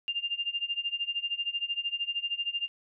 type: tone with tremolo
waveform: sine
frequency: 2800 Hz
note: F7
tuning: 4 cents sharp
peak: -26 dBFS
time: 0.08-2.68 s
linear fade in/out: 0 ms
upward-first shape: sine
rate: 13 Hz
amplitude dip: 90%
effects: none